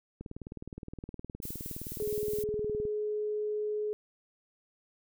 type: click train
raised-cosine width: 3 ms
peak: -28 dBFS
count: 52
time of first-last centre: 0.21-2.852 s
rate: 19.3 Hz
type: noise with tremolo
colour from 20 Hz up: violet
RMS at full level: -41 dBFS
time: 1.42-2.44 s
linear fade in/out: 10 ms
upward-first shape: sine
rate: 4.5 Hz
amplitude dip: 30%
type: tone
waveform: sine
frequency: 422.5 Hz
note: G#4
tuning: 30 cents sharp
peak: -30 dBFS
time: 2-3.93 s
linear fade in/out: 0 ms
effects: none